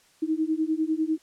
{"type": "beating tone pair", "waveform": "sine", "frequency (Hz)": [311.1, 321.1], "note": ["D#4", "E4"], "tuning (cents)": [0, -45], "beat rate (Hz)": 10, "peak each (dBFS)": -26, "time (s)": [0.22, 1.18], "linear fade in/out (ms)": 10, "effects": ["white hiss -60 dBFS RMS until 1.22 s", "low-pass 9000 Hz 12 dB/octave"]}